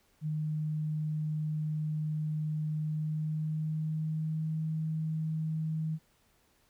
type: tone with pitch glide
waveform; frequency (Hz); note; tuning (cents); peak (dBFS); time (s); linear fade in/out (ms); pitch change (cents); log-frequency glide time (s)
sine; 153.8 to 157.85; D#3 to D#3; -20 to +25; -30; 0.21-5.99; 50; +45; 2.77-4.6
effects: pink hiss -69 dBFS RMS until 6.69 s